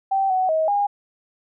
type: tone with pitch steps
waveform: sine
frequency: 777 / 747 / 635 / 813 Hz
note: G5 / F#5 / D#5 / G#5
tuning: -16 / +16 / +35 / -37 cents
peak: -17 dBFS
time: 0.11-0.87 s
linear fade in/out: 10 ms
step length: 190 ms
effects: none